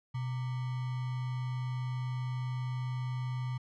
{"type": "tone with sample-and-hold", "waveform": "sine", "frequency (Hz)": 126.2, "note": "B2", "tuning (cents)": 38, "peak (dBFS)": -32, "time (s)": [0.14, 3.58], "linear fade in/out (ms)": 10, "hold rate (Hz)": 1050, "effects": ["low-pass 4000 Hz 12 dB/octave"]}